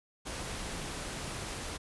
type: noise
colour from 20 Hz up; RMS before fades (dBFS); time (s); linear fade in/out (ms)
pink; -39; 0.25-1.78; 20
effects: resampled to 24000 Hz